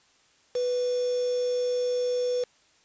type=tone with quantisation; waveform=sine; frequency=493.9 Hz; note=B4; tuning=in tune; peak=-24 dBFS; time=0.55-2.44 s; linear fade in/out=5 ms; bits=6; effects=white hiss -62 dBFS RMS until 2.84 s + resampled to 16000 Hz